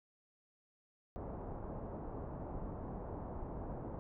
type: low-pass noise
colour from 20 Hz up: pink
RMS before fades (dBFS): -44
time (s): 1.16-3.99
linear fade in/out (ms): 0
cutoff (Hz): 940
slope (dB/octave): 24
effects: none